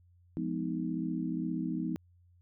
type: chord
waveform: sine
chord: F half-diminished seventh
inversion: none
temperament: just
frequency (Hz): 174.61 / 209.5 / 251.4 / 314.3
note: F3 / Ab3 / Cb4 / Eb4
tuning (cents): 0 / +15 / +31 / +18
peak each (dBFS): -36 / -40 / -36 / -36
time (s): 0.37-1.96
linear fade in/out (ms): 0
effects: added 88 Hz sine -60 dBFS peak until 2.41 s